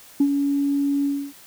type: tone with ADSR envelope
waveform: sine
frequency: 282 Hz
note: C#4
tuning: 30 cents sharp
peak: -11 dBFS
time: 0.2-1.33 s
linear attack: 6 ms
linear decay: 66 ms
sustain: -7 dB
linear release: 280 ms
effects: tanh soft clip ceiling -10 dBFS + white hiss -47 dBFS RMS until 1.46 s